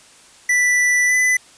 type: tone with pitch glide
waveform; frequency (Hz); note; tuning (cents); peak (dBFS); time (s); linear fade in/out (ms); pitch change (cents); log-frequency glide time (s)
square; 1975.5 to 2002; B6 to B6; 0 to +23; -14; 0.49-1.37; 5; +23; 1.07-1.13
effects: white hiss -47 dBFS RMS until 1.57 s + resampled to 22050 Hz